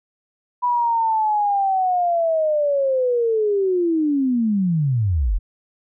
sine linear sweep, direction down, 987 to 35.94 Hz, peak -16 dBFS, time 0.62-5.39 s, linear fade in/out 20 ms, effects none

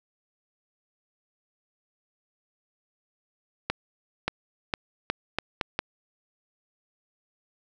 accelerating click train, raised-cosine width 0.3 ms, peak -9 dBFS, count 7, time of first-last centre 3.7-5.791 s, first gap 580 ms, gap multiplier 0.79, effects none

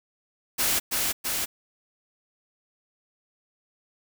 white noise with echo, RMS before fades -24 dBFS, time 0.58-0.8 s, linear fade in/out 20 ms, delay 330 ms, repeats 2, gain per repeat -2 dB, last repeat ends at 1.46 s, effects none

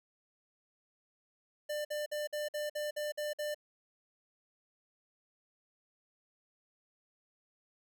square tone bursts, 596 Hz, D5, 25 cents sharp, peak -35 dBFS, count 9, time 1.69-3.546 s, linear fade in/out 10 ms, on 160 ms, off 52 ms, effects none

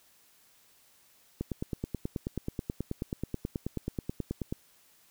click train, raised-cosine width 3 ms, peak -19 dBFS, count 30, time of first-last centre 1.41-4.525 s, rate 9.31 Hz, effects white hiss -63 dBFS RMS until 5.1 s

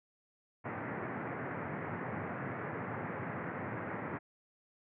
pink band-pass noise, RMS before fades -40 dBFS, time 0.64-4.19 s, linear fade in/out 20 ms, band 100 to 2100 Hz, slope 48 dB/octave, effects none

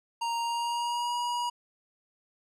square tone with pitch glide, 932.3 to 962.4 Hz, A#5 to B5, 0 to -45 cents, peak -29 dBFS, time 0.21-1.5 s, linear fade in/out 10 ms, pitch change +55 cents, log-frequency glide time 0.4-1.15 s, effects low-pass 9000 Hz 12 dB/octave

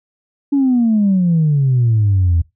sine exponential sweep, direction down, 287.2 to 81 Hz, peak -9 dBFS, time 0.52-2.42 s, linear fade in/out 10 ms, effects noise-tail reverb RT60 0.2 s tail -23 dB re dry + tanh soft clip ceiling -7 dBFS

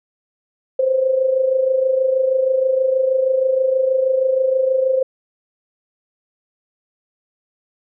sine tone with amplitude modulation, 523.3 Hz, C5, in tune, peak -11 dBFS, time 0.79-5.03 s, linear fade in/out 5 ms, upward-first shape sine, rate 26.3 Hz, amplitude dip 60%, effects none

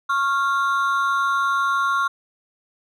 triangle ring-modulated tone, 1244.5 Hz, D#6, in tune, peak -13 dBFS, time 0.09-2.08 s, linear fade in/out 10 ms, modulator 146 Hz, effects none

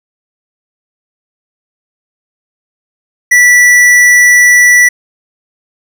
sine tone with tanh clipping, 1960 Hz, B6, 14 cents flat, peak -4 dBFS, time 3.31-4.89 s, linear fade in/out 10 ms, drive 14 dB, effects none

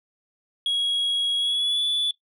sine tone with pitch glide, 3314 to 3455 Hz, G#7 to A7, -4 to -32 cents, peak -18 dBFS, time 0.66-2.11 s, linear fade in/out 2 ms, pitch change +72 cents, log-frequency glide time 1.37-1.83 s, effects noise-tail reverb RT60 0.1 s tail -18 dB re dry + tanh soft clip ceiling -20 dBFS

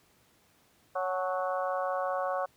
harmonic tone with a mistuned harmonic, 185 Hz, F#3, in tune, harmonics 3 / 4 / 5 / 6 / 7 / 8, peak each -32 / -34 / -42 / -35 / -41 / -42 dBFS, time 0.95-2.46 s, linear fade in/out 10 ms, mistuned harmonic 5, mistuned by -75 cents, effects pink hiss -65 dBFS RMS until 2.56 s + high-pass 80 Hz 12 dB/octave

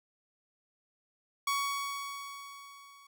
sawtooth tone with level ramp, 1121 Hz, C#6, 19 cents sharp, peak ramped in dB -24 to -51 dBFS, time 1.47-3.07 s, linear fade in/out 5 ms, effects none

